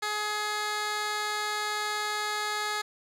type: tone with band-pass filter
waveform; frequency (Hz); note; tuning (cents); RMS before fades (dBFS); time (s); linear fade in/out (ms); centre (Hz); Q
15% pulse; 421.2; G#4; +24; -31; 0.02-2.82; 10; 3300; 0.53
effects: none